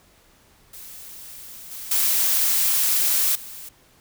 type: noise with level steps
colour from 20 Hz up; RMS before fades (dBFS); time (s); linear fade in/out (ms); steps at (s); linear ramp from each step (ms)
blue; -40 / -35 / -20 / -38; 0.73-3.69; 5; 1.71 / 1.91 / 3.35; 5
effects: pink hiss -56 dBFS RMS until 4 s